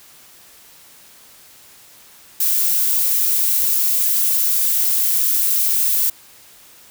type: noise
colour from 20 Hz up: violet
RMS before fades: -17 dBFS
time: 2.4-6.1 s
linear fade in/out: 5 ms
effects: white hiss -46 dBFS RMS until 6.9 s